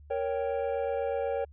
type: chord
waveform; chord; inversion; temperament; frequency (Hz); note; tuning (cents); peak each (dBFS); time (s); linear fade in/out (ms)
triangle; G diminished; first; equal; 466.2 / 554.4 / 784; Bb4 / Db5 / G5; 0 / 0 / 0; -30 / -29 / -34; 0.1-1.45; 10
effects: added 73 Hz sine -49 dBFS peak until 1.52 s + resampled to 8000 Hz